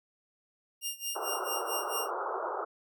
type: tone with tremolo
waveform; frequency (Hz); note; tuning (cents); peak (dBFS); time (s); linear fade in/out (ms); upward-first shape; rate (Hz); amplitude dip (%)
10% pulse; 2813; F7; +12; -23; 0.81-2.11; 50; sine; 4.5; 90
type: band-pass noise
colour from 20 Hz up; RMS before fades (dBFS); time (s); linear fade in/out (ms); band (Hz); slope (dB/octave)
white; -35; 1.15-2.65; 10; 350 to 1400; 96
effects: none